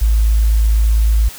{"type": "tone", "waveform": "sine", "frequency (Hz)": 54.3, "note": "A1", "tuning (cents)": -22, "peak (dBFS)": -9, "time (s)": [0.01, 1.29], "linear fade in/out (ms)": 10, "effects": ["white hiss -34 dBFS RMS until 1.38 s"]}